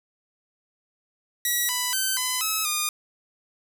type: tone with pitch steps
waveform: 5% pulse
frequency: 1931 / 992 / 1540 / 1011 / 1291 / 1219 Hz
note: B6 / B5 / G6 / B5 / E6 / D#6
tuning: -39 / +7 / -31 / +40 / -37 / -36 cents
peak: -12 dBFS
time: 1.45-2.89 s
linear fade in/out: 2 ms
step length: 240 ms
effects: none